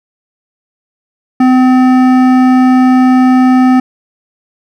sine tone with hard clipping, 255.7 Hz, C4, 40 cents flat, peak -6 dBFS, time 1.4-3.8 s, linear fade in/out 5 ms, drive 13 dB, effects none

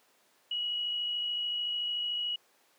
sine tone with amplitude modulation, 2914 Hz, F#7, 27 cents flat, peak -29 dBFS, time 0.51-2.36 s, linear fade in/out 5 ms, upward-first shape sine, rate 53.6 Hz, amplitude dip 25%, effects pink hiss -66 dBFS RMS until 2.78 s + high-pass 400 Hz 12 dB/octave

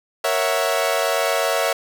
sawtooth chord, F# dominant seventh, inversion first, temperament equal, 466.2 / 554.4 / 659.3 / 740 Hz, A#4 / C#5 / E5 / F#5, 0 / 0 / 0 / 0 cents, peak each -22 / -19 / -18 / -23 dBFS, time 0.24-1.73 s, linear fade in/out 5 ms, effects none

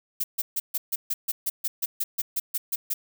violet noise bursts, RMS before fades -26 dBFS, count 16, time 0.2-2.94 s, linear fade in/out 10 ms, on 40 ms, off 140 ms, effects none

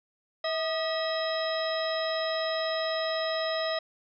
harmonic tone with a mistuned harmonic, 644 Hz, E5, 41 cents flat, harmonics 1 / 2 / 3 / 4 / 5 / 6 / 8, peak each -29 / -36 / -36 / -46 / -41 / -37 / -39 dBFS, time 0.44-3.79 s, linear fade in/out 5 ms, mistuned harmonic 2, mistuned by -80 cents, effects none

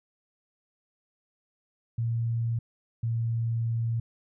sine tone pair in turn, 115.9 / 115.23 Hz, A#2 / A#2, -10 / -20 cents, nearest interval unison, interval 10 cents, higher first, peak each -25 dBFS, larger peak neither, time 1.98-2.59 / 3.03-4 s, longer second, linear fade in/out 5 ms, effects none

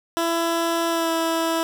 15% pulse tone with pitch glide, 334.4 to 328.5 Hz, E4 to E4, +25 to -6 cents, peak -14 dBFS, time 0.17-1.63 s, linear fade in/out 0 ms, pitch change -31 cents, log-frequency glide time 0.89-1.11 s, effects none

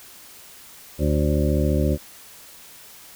harmonic tone with a mistuned harmonic, 74.5 Hz, D2, 25 cents sharp, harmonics 1 / 2 / 3 / 4 / 5 / 7 / 8, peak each -21 / -24 / -26 / -27 / -28 / -29 / -30 dBFS, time 0.98-1.98 s, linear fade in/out 50 ms, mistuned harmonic 8, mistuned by -39 cents, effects white hiss -45 dBFS RMS until 3.15 s

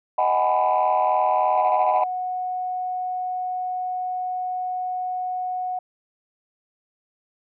sine chord, G# minor seventh, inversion second, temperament just, 623 / 747.5 / 830.6 / 996.7 Hz, D#5 / F#5 / G#5 / B5, +2 / +17 / 0 / +16 cents, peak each -23 / -20 / -23 / -22 dBFS, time 0.18-2.04 s, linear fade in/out 5 ms
sine tone, 734 Hz, F#5, 14 cents flat, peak -24 dBFS, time 1.56-5.79 s, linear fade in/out 5 ms
effects tanh soft clip ceiling -11 dBFS

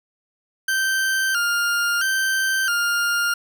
40% pulse tone with vibrato, 1480 Hz, F#6, in tune, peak -18 dBFS, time 0.68-3.34 s, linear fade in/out 5 ms, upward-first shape square, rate 0.75 Hz, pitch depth 88 cents each way, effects none

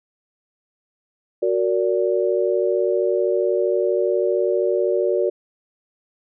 sine chord, Gb augmented, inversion none, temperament just, 370 / 462.5 / 578.1 Hz, Gb4 / Bb4 / D5, 0 / -14 / -27 cents, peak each -20 / -22 / -22 dBFS, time 1.42-5.3 s, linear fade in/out 10 ms, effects none

